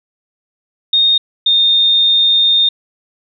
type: tone pair in turn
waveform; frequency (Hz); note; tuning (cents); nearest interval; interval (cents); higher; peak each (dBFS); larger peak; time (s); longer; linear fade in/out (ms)
sine; 3694 / 3654; A#7 / A#7; -16 / -35; unison; 19; first; -8; neither; 0.93-1.18 / 1.46-2.69; second; 5
effects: none